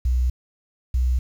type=tone pair in turn; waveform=sine; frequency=62.2 / 62.74 Hz; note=B1 / B1; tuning=+13 / +28 cents; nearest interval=unison; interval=15 cents; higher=second; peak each=-17 dBFS; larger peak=neither; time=0.05-0.3 / 0.94-1.19 s; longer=neither; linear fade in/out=5 ms; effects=8-bit